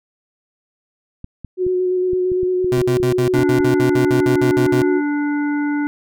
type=clicks; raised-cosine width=5 ms; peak=-19 dBFS; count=12; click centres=1.244 / 1.447 / 1.666 / 2.133 / 2.318 / 2.432 / 2.645 / 2.779 / 2.813 / 3.001 / 3.39 / 3.604 s
type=tone with vibrato; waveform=sine; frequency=366.1 Hz; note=F#4; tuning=18 cents flat; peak=-15 dBFS; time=1.57-5.02 s; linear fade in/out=50 ms; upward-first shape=square; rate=8.8 Hz; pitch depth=13 cents each way
type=tone bursts; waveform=30% pulse; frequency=128.1 Hz; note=C3; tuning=36 cents flat; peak=-15 dBFS; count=14; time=2.72-4.82 s; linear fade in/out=2 ms; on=98 ms; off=56 ms
type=harmonic tone; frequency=292.5 Hz; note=D4; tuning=7 cents flat; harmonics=1 / 3 / 5 / 7; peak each=-17 / -30 / -29 / -35 dBFS; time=3.34-5.87 s; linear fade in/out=0 ms
effects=none